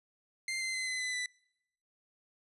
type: tone with pitch steps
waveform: sawtooth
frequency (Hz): 2094 / 2072 / 2051 / 2030 / 2009 / 1987.9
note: C7 / C7 / C7 / B6 / B6 / B6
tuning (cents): +1 / -17 / -35 / +47 / +29 / +11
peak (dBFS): -30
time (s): 0.48-1.26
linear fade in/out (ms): 2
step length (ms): 130
effects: noise-tail reverb RT60 0.8 s tail -26 dB re dry + resampled to 24000 Hz